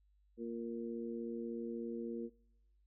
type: harmonic tone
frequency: 116.54 Hz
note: A#2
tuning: in tune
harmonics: 2 / 3 / 4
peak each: -42 / -44 / -45 dBFS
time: 0.37-2.3 s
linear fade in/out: 50 ms
effects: noise-tail reverb RT60 0.9 s tail -25 dB re dry + added 50 Hz sine -68 dBFS peak until 2.86 s